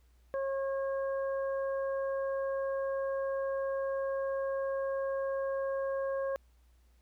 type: harmonic tone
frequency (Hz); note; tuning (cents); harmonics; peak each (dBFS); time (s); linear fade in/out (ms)
543; C#5; -36; 1 / 2 / 3; -31 / -42 / -46; 0.34-6.36; 0
effects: added 60 Hz sine -61 dBFS peak until 7.01 s + pink hiss -74 dBFS RMS until 7.01 s